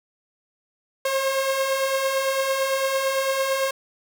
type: beating tone pair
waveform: sawtooth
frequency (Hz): 530 / 538.9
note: C5 / C#5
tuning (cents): +22 / -49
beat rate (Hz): 8.9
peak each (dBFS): -25 / -18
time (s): 1.05-3.71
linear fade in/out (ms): 5
effects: none